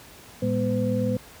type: tone cluster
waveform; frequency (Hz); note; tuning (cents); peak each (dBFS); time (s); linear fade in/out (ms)
sine; 112.3 / 201 / 241 / 508; A2 / G3 / B3 / B4; +36 / +44 / -42 / +49; -27; 0.42-1.17; 5
effects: pink hiss -47 dBFS RMS until 1.4 s + high-pass 60 Hz 12 dB/octave